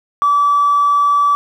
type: tone with tanh clipping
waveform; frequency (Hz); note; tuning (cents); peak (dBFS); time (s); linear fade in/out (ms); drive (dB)
triangle; 1153; D6; -32; -9; 0.22-1.35; 0; 1
effects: none